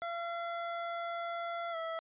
25% pulse tone with pitch glide, 682 to 655 Hz, F5 to E5, -41 to -11 cents, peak -32 dBFS, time 0.02-1.99 s, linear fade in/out 0 ms, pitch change -70 cents, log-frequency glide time 1.71-1.76 s, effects resampled to 8000 Hz

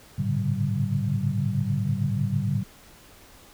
sine tone cluster, 103.9 / 113.1 / 138.7 / 145.1 / 191.8 Hz, G#2 / A2 / C#3 / D3 / G3, +1 / +48 / +1 / -21 / -37 cents, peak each -29 dBFS, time 0.18-2.64 s, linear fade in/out 10 ms, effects pink hiss -51 dBFS RMS until 3.53 s

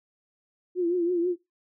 sine tone with vibrato, 350 Hz, F4, 4 cents sharp, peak -22 dBFS, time 0.75-1.36 s, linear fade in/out 50 ms, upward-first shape triangle, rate 6.1 Hz, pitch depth 86 cents each way, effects noise-tail reverb RT60 0.2 s tail -21 dB re dry

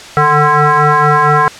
sine tone with frequency modulation, 146.83 Hz, D3, in tune, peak -6 dBFS, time 0.17-1.48 s, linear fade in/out 0 ms, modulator 298 Hz, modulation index 4.9, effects white hiss -31 dBFS RMS until 1.59 s + low-pass 6000 Hz 12 dB/octave

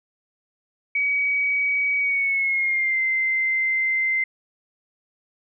sine tone with pitch glide, 2266 to 2078 Hz, C#7 to C7, +37 to -12 cents, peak -19 dBFS, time 0.95-4.24 s, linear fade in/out 5 ms, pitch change -149 cents, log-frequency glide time 1.98-3 s, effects none

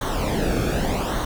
brown noise with flanger, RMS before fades -23 dBFS, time 0.01-1.25 s, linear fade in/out 5 ms, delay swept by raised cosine 0.4 to 1.03 ms, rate 0.84 Hz, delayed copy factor -0.7, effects none

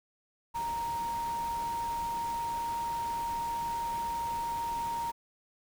sine tone in noise, 932.3 Hz, A#5, in tune, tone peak -31 dBFS, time 0.54-5.12 s, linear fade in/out 20 ms, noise pink, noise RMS -45 dBFS, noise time 0.54-5.12 s, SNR +11 dB, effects none

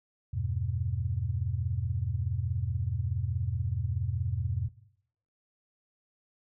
sine chord, E minor, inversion none, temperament just, 82.41 / 98.89 / 123.61 Hz, E2 / G2 / B2, 0 / +16 / +2 cents, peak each -34 / -32 / -33 dBFS, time 0.33-4.69 s, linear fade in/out 10 ms, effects noise-tail reverb RT60 0.7 s tail -18 dB re dry

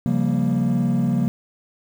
triangle chord, G half-diminished seventh, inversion second, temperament equal with one note detuned, 136.92 / 174.61 / 196 / 233.1 Hz, Db3 / F3 / G3 / Bb3, -21 / 0 / 0 / 0 cents, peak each -21 / -21 / -22 / -19 dBFS, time 0.06-1.28 s, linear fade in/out 0 ms, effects tanh soft clip ceiling -9 dBFS + 8-bit

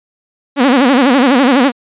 sawtooth tone with vibrato, 261.6 Hz, C4, in tune, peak -3 dBFS, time 0.56-1.72 s, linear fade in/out 50 ms, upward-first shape sine, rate 12 Hz, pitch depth 170 cents each way, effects resampled to 8000 Hz

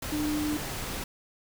sine tone in noise, 300 Hz, D4, 37 cents sharp, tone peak -27 dBFS, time 0.12-0.57 s, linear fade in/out 5 ms, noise pink, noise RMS -35 dBFS, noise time 0.02-1.04 s, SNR +5 dB, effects none

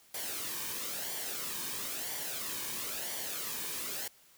white noise with flanger, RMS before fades -38 dBFS, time 0.14-4.08 s, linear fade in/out 5 ms, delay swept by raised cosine 0.76 to 1.5 ms, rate 1 Hz, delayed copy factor -0.55, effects white hiss -62 dBFS RMS until 4.37 s

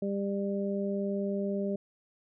harmonic tone, 199 Hz, G3, 26 cents sharp, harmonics 1 / 2 / 3, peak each -31 / -34 / -36 dBFS, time 0.02-1.76 s, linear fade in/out 5 ms, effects none

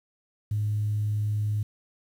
sine tone, 105.3 Hz, G#2, 24 cents sharp, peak -23 dBFS, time 0.51-1.63 s, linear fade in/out 5 ms, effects tanh soft clip ceiling -19 dBFS + 9-bit

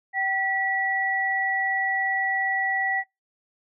sine tone pair together, 772 / 1945.3 Hz, G5 / B6, -27 / -27 cents, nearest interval octave + major third, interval 1600 cents, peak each -27 / -24 dBFS, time 0.13-3.04 s, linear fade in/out 50 ms, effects noise-tail reverb RT60 0.2 s tail -22 dB re dry

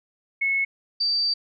sine tone pair in turn, 2192 / 4645 Hz, C#7 / D8, -20 / -20 cents, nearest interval octave + minor second, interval 1300 cents, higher second, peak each -20 dBFS, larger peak neither, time 0.41-0.65 / 1-1.34 s, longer second, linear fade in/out 10 ms, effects none

